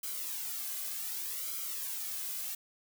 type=noise with flanger; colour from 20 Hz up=blue; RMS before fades=-38 dBFS; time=0.03-2.55 s; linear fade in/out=5 ms; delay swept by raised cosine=1.1 to 2.2 ms; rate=0.66 Hz; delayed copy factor=-0.7; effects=none